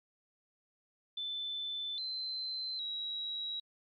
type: tone with pitch steps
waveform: sine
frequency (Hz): 3521 / 4084 / 3864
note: A7 / C8 / B7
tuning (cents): 0 / -43 / -39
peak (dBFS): -36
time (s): 1.17-3.6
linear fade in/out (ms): 5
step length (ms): 810
effects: AAC 64 kbps